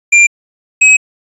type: tone pair in turn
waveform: square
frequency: 2382 / 2547 Hz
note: D7 / D#7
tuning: +24 / +40 cents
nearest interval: minor second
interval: 116 cents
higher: second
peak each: -4 dBFS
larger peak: neither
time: 0.12-0.27 / 0.81-0.97 s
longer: second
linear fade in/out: 10 ms
effects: resampled to 24000 Hz